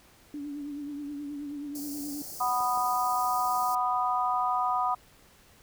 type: tone with vibrato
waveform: sine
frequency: 289.2 Hz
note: D4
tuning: 27 cents flat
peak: -34 dBFS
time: 0.34-2.22 s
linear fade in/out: 2 ms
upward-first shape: triangle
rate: 9.4 Hz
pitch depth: 56 cents each way
type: band-stop noise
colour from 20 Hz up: white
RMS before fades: -41 dBFS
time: 1.75-3.75 s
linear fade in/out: 2 ms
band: 830 to 4400 Hz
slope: 96 dB/octave
type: harmonic tone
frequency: 247.3 Hz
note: B3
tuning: 3 cents sharp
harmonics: 3 / 4 / 5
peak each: -29 / -29 / -29 dBFS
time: 2.4-4.95 s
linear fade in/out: 10 ms
type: clicks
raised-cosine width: 1 ms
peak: -31 dBFS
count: 2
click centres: 2.606 / 2.775 s
effects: pink hiss -58 dBFS RMS until 5.62 s